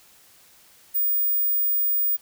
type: tone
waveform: sine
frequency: 15000 Hz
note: A#9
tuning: 10 cents sharp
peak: -19 dBFS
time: 0.94-2.17 s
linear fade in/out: 20 ms
effects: white hiss -54 dBFS RMS until 2.21 s